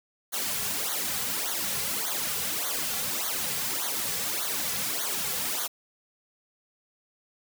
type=noise with flanger; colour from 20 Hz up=white; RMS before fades=-30 dBFS; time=0.32-5.68 s; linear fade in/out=20 ms; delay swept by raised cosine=0.38 to 3.28 ms; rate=1.7 Hz; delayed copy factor=-1; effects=none